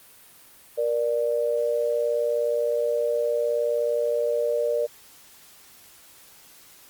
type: tone pair together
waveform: sine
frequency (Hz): 471.7 / 591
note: A#4 / D5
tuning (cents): +20 / +11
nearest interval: major third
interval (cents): 391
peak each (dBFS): -24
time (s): 0.77-4.87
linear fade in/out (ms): 20
effects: white hiss -51 dBFS RMS until 6.89 s + Opus 32 kbps